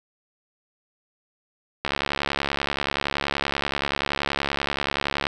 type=click train; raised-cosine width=0.3 ms; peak=-7 dBFS; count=242; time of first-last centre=1.85-5.268 s; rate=70.5 Hz; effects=none